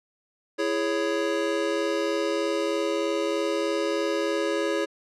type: chord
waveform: square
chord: C# minor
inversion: first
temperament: just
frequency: 332.6 / 415.8 / 554.4 Hz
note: E4 / G#4 / C#5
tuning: +16 / +2 / 0 cents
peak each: -29 dBFS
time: 0.58-4.86 s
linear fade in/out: 20 ms
effects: low-pass 6000 Hz 12 dB/octave